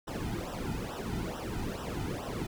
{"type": "noise with flanger", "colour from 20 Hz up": "brown", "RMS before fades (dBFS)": -36, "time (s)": [0.07, 2.47], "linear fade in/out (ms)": 10, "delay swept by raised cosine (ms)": [0.44, 1.84], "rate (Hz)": 2.3, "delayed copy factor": -0.9, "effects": []}